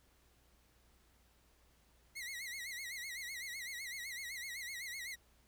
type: tone with vibrato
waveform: sawtooth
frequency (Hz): 2038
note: C7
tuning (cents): -46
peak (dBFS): -39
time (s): 2.15-5.16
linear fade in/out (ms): 20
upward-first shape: sine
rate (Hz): 7.9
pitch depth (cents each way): 130
effects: added 60 Hz sine -70 dBFS peak until 5.47 s + pink hiss -71 dBFS RMS until 5.47 s